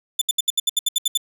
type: tone bursts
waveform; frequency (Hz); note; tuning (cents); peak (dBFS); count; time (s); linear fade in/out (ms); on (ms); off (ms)
sawtooth; 3520; A7; 0; -13; 11; 0.19-1.175; 5; 25; 71
effects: none